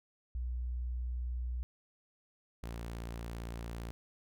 sine / sawtooth tone pair in turn, 61.1 / 57.67 Hz, B1 / A#1, -18 / -18 cents, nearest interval minor second, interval 100 cents, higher first, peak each -34 / -36 dBFS, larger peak first, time 0.35-1.63 / 2.63-3.91 s, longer neither, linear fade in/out 0 ms, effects none

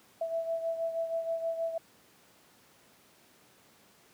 sine beating tone pair, 659.3 / 665.6 Hz, E5 / E5, 0 / +17 cents, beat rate 6.3 Hz, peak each -31 / -38 dBFS, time 0.21-1.78 s, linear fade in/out 5 ms, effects pink hiss -61 dBFS RMS until 4.13 s + high-pass 150 Hz 12 dB/octave

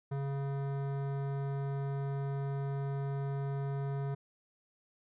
sine tone with hard clipping, 138.59 Hz, C#3, in tune, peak -35 dBFS, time 0.11-4.15 s, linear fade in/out 10 ms, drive 16 dB, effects resampled to 8000 Hz

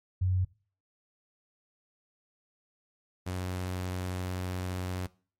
sine / sawtooth tone pair in turn, 92.4 / 91.55 Hz, F#2 / F#2, -2 / -18 cents, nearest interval unison, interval 16 cents, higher first, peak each -24 / -28 dBFS, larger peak first, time 0.21-0.45 / 3.26-5.07 s, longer second, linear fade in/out 10 ms, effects noise-tail reverb RT60 0.4 s tail -21 dB re dry + MP3 64 kbps

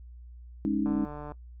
sine chord, Ab suspended fourth, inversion none, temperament equal, 207.7 / 277.2 / 311.1 Hz, Ab3 / Db4 / Eb4, 0 / 0 / 0 cents, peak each -29 dBFS, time 0.65-1.05 s, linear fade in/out 0 ms
click train, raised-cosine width 1 ms, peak -27 dBFS, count 69, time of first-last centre 0.86-1.319 s, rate 148 Hz
effects noise-tail reverb RT60 0.1 s tail -19 dB re dry + added 60 Hz sine -44 dBFS peak until 1.6 s

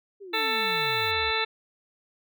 sine exponential sweep, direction down, 414.2 to 67.6 Hz, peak -39 dBFS, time 0.2-1.32 s, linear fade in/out 20 ms
violet noise, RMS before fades -46 dBFS, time 0.33-1.12 s, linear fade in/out 20 ms
harmonic tone, 443.3 Hz, A4, 13 cents sharp, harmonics 1 / 2 / 3 / 4 / 5 / 6 / 8 / 9, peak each -32 / -32 / -32 / -32 / -32 / -32 / -32 / -32 dBFS, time 0.33-1.45 s, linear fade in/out 10 ms
effects none

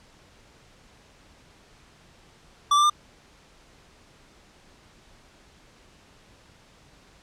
square tone with pitch steps, 1162 / 1180.9 / 1200.2 Hz, D6 / D6 / D6, -19 / +9 / +37 cents, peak -17 dBFS, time 2.71-2.899 s, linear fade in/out 5 ms, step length 63 ms, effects pink hiss -55 dBFS RMS until 7.22 s + low-pass 7000 Hz 12 dB/octave

